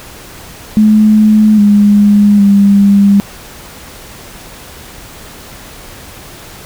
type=tone with pitch steps; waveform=sine; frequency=214.3 / 205.5 / 200.3 Hz; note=A3 / G#3 / G3; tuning=-45 / -18 / +38 cents; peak=-3 dBFS; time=0.77-3.2 s; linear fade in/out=0 ms; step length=810 ms; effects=pink hiss -32 dBFS RMS until 6.65 s